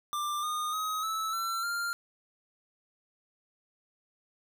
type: tone with pitch steps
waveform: square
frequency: 1186 / 1225 / 1265.3 / 1306.9 / 1349.8 / 1394.2 Hz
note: D6 / D#6 / D#6 / E6 / E6 / F6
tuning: +17 / -27 / +29 / -15 / +41 / -3 cents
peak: -31 dBFS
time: 0.13-1.93 s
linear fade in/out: 0 ms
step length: 300 ms
effects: none